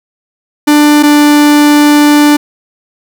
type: tone pair in turn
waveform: 45% pulse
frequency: 296.1 / 294.6 Hz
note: D4 / D4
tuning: +14 / +6 cents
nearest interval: unison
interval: 8 cents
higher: first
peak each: -3 dBFS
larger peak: neither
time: 0.67-1.03 / 1.03-2.37 s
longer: second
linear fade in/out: 10 ms
effects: none

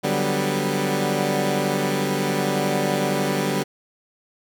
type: chord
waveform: 15% pulse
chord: G major seventh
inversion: second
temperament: equal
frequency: 146.83 / 185 / 196 / 246.9 Hz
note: D3 / F#3 / G3 / B3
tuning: 0 / 0 / 0 / 0 cents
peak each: -19 / -22 / -18 / -21 dBFS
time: 0.03-3.64 s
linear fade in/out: 20 ms
effects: none

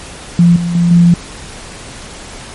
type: tone with level steps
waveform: sine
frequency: 172.4 Hz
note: F3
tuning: 22 cents flat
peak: -3 / -13 / -7 / -3 dBFS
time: 0.39-1.14 s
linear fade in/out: 2 ms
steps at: 0.56 / 0.75 / 0.91 s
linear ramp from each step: 2 ms
effects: pink hiss -30 dBFS RMS until 2.54 s + MP3 48 kbps

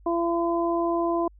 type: harmonic tone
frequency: 339.2 Hz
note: E4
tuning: 50 cents sharp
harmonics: 1 / 2 / 3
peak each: -24 / -27 / -29 dBFS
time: 0.06-1.28 s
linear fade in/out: 5 ms
effects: added 50 Hz sine -49 dBFS peak until 1.39 s

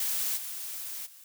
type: noise with level steps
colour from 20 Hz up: blue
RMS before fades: -30 / -38 / -52 dBFS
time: 0-1.24 s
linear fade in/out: 2 ms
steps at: 0.36 / 1.05 s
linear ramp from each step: 20 ms
effects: none

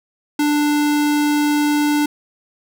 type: tone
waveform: square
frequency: 295.1 Hz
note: D4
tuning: 8 cents sharp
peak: -15 dBFS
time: 0.39-2.06 s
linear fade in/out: 5 ms
effects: none

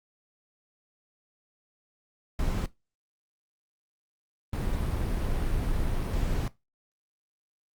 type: noise bursts at uneven times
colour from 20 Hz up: brown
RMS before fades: -28 dBFS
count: 2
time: 2.39-2.66 / 4.53-6.48 s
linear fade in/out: 2 ms
effects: noise-tail reverb RT60 0.2 s tail -18 dB re dry + Opus 48 kbps

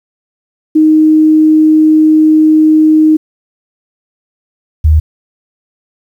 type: tone pair in turn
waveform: sine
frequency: 311.3 / 77.44 Hz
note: D#4 / D#2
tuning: +1 / -8 cents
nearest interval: 2 octaves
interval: 2409 cents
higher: first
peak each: -3 dBFS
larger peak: neither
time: 0.75-3.17 / 4.84-5 s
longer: first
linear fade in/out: 10 ms
effects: 7-bit

